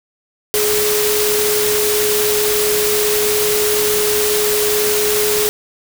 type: tone in noise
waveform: sine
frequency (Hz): 420.9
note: G#4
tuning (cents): +23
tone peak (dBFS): -16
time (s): 0.54-5.49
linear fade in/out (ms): 0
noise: white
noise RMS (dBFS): -18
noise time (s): 0.54-5.49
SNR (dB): -1
effects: none